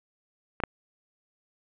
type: clicks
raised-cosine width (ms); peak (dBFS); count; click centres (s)
0.5; -18 / -7; 2; 0.602 / 0.637
effects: resampled to 8000 Hz + 8-bit